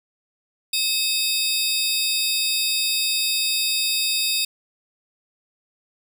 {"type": "tone cluster", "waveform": "sawtooth", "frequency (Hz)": [2577, 3696, 4770], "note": ["E7", "A#7", "D8"], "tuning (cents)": [-40, -16, 26], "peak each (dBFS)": [-23, -21, -21], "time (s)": [0.73, 4.45], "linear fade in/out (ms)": 5, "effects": []}